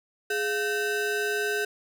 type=ring-modulated tone; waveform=square; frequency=560 Hz; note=C#5; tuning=18 cents sharp; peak=-23 dBFS; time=0.3-1.65 s; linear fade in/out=5 ms; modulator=978 Hz; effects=none